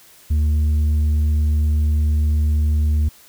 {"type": "tone with tanh clipping", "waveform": "sine", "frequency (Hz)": 75.7, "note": "D#2", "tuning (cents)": -47, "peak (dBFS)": -15, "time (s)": [0.3, 3.09], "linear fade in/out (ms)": 10, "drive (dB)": 4, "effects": ["white hiss -48 dBFS RMS until 3.28 s"]}